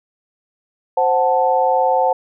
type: chord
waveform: sine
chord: F# diminished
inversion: second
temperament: equal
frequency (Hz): 523.3 / 740 / 880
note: C5 / F#5 / A5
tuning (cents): 0 / 0 / 0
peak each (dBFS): -17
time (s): 0.97-2.13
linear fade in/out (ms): 5
effects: none